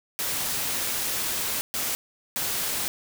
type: noise bursts at uneven times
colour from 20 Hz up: white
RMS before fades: -28 dBFS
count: 3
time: 0.19-1.61 / 1.74-1.95 / 2.36-2.88 s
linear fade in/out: 0 ms
effects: none